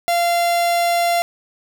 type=tone; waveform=45% pulse; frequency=690 Hz; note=F5; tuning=21 cents flat; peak=-15 dBFS; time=0.08-1.22 s; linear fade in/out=0 ms; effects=none